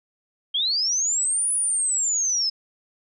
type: linear two-way sweep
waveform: sine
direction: up then down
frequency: 3155 to 9956 to 5070 Hz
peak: -20 dBFS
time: 0.54-2.5 s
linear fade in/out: 10 ms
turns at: 1.52 s
effects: none